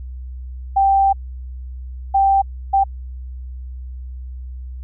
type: tone bursts at uneven times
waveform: sine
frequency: 784 Hz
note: G5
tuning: in tune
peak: -11 dBFS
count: 3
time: 0.76-1.13 / 2.14-2.42 / 2.73-2.84 s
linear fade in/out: 10 ms
effects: added 63 Hz sine -28 dBFS peak until 4.83 s